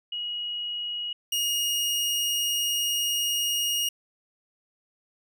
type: tone pair in turn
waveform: sine / sawtooth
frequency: 2900 / 2865 Hz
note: F#7 / F7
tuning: -35 / +44 cents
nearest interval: unison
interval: 21 cents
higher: first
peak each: -29 / -21 dBFS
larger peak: second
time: 0.12-1.13 / 1.32-3.89 s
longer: second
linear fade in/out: 5 ms
effects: none